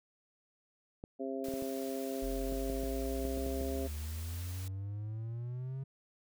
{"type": "clicks", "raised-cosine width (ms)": 2, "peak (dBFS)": -30, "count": 11, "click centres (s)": [1.039, 1.485, 1.538, 1.623, 2.524, 2.699, 2.835, 3.252, 3.375, 3.464, 3.612]}
{"type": "harmonic tone", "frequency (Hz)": 133.9, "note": "C3", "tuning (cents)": 40, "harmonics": [2, 3, 4, 5], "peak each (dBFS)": [-39, -40, -42, -43], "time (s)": [1.19, 3.88], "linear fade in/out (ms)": 20}
{"type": "noise", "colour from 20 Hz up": "white", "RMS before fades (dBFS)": -50, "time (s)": [1.44, 4.68], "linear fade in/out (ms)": 2}
{"type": "exponential sweep", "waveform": "triangle", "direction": "up", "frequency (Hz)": [43.65, 136.3], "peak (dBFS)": -35, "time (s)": [2.22, 5.84], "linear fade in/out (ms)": 10}
{"effects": []}